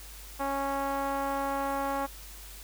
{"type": "tone with low-pass filter", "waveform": "5% pulse", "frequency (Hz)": 275.9, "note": "C#4", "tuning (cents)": -8, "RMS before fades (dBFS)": -31, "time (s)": [0.39, 2.07], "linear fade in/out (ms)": 20, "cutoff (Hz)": 940, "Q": 1.7, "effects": ["added 50 Hz sine -46 dBFS peak until 2.63 s", "white hiss -48 dBFS RMS until 2.63 s"]}